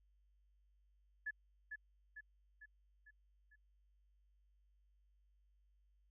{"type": "tone with echo", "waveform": "sine", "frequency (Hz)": 1714, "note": "A6", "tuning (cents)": -46, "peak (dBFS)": -39, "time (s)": [1.26, 1.31], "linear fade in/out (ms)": 10, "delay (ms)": 450, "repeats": 5, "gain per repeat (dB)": -5, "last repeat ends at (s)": 3.56, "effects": ["added 50 Hz sine -70 dBFS peak until 6.1 s"]}